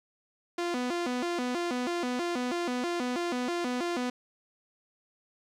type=tone with vibrato; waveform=sawtooth; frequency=293.5 Hz; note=D4; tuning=1 cent flat; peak=-25 dBFS; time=0.58-4.1 s; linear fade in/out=5 ms; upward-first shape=square; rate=3.1 Hz; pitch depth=290 cents each way; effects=low-pass 7000 Hz 12 dB/octave + 11-bit